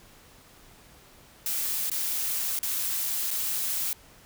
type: noise with dropouts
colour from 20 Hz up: blue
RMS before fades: -29 dBFS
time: 1.46-3.93 s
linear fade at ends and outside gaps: 1 ms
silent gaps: 1.898-1.915 / 2.59-2.63 / 3.306-3.312 s
effects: pink hiss -54 dBFS RMS until 4.25 s